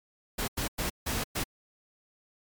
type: noise bursts at uneven times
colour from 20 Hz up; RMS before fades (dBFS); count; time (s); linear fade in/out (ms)
pink; -31; 5; 0.38-0.48 / 0.57-0.68 / 0.78-0.9 / 1.06-1.24 / 1.35-1.44; 10
effects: MP3 96 kbps